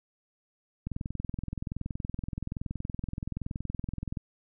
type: click train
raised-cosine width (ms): 5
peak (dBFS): -21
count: 71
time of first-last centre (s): 0.87-4.172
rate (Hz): 21.2
effects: none

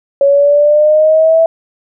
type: exponential sweep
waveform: sine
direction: up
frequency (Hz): 555 to 659.3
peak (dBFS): -5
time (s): 0.21-1.46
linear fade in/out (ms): 2
effects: none

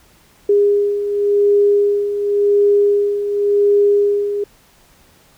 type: beating tone pair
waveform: sine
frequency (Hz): 406.9 / 407.81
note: G#4 / G#4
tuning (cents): -35 / -32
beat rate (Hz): 0.91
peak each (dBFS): -19 / -12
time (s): 0.49-4.44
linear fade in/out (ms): 5
effects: pink hiss -51 dBFS RMS until 5.37 s

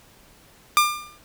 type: tone with exponential decay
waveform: sawtooth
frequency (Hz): 1198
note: D6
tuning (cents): +34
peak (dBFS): -8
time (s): 0.77-1.18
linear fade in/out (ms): 0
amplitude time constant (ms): 87
effects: pink hiss -53 dBFS RMS until 1.24 s

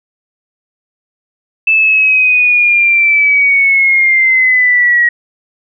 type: linear sweep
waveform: sine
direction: down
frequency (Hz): 2637 to 1898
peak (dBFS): -6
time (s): 1.67-5.09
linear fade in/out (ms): 5
effects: none

